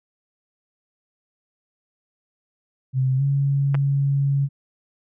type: tone with pitch glide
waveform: sine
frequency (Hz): 130.81 to 139.39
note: C3 to C#3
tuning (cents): 0 to +10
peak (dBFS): -17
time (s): 2.93-4.49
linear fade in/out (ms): 50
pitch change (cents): +110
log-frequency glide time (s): 3.17-3.22
type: clicks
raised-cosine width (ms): 0.5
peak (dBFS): -15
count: 2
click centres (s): 3.745 / 3.751
effects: none